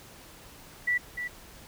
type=tone with echo; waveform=sine; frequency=1960 Hz; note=B6; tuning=14 cents flat; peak=-23 dBFS; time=0.87-0.98 s; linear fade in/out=10 ms; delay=300 ms; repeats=1; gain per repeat=-8 dB; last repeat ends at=1.28 s; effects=pink hiss -50 dBFS RMS until 1.67 s